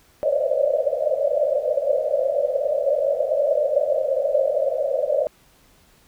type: band-pass noise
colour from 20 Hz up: pink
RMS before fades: -21 dBFS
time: 0.23-5.27 s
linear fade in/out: 0 ms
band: 530 to 620 Hz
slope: 96 dB/octave
effects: pink hiss -56 dBFS RMS until 6.07 s